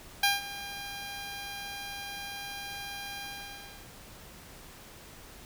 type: tone with ADSR envelope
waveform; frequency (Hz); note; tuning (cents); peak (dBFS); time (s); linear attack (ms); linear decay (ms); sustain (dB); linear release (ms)
10% pulse; 803; G5; +41; -13; 0.23-3.9; 5; 170; -17; 680
effects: pink hiss -50 dBFS RMS until 5.45 s